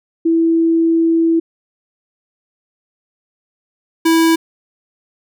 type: tone pair in turn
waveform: sine / square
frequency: 329.6 / 327.5 Hz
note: E4 / E4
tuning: 0 / -11 cents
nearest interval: unison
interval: 11 cents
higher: first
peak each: -10 dBFS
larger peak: neither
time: 0.25-1.4 / 4.05-4.36 s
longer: first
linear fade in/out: 10 ms
effects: none